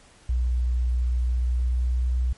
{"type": "tone with pitch glide", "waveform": "sine", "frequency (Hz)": [61.1, 62.1], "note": ["B1", "B1"], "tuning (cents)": [-18, 10], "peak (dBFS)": -20, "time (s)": [0.29, 2.33], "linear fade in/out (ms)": 5, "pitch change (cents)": 28, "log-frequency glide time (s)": [1.29, 2.13], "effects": ["pink hiss -54 dBFS RMS until 2.37 s", "MP3 48 kbps"]}